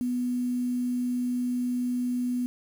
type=tone with quantisation; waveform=sine; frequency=246.9 Hz; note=B3; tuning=in tune; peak=-25 dBFS; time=0.01-2.46 s; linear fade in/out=0 ms; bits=8; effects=none